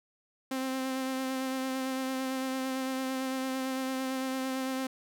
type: tone with vibrato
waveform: sawtooth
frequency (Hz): 262.4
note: C4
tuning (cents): +5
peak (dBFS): -27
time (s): 0.51-4.87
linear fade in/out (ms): 5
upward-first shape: sine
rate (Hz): 8.9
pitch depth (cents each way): 18
effects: none